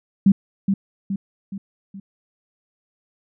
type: tone with echo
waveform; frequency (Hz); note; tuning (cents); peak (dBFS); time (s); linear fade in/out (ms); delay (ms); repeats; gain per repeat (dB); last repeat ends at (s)
sine; 196; G3; 0; -9; 0.26-0.32; 5; 420; 4; -6; 2
effects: none